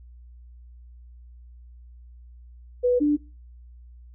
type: tone pair in turn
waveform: sine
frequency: 493.1 / 294.9 Hz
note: B4 / D4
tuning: -3 / +7 cents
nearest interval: major sixth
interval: 890 cents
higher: first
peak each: -17 dBFS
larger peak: neither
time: 2.83-3 / 3-3.17 s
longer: neither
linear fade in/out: 20 ms
effects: noise-tail reverb RT60 0.3 s tail -22 dB re dry + added 60 Hz sine -44 dBFS peak until 4.14 s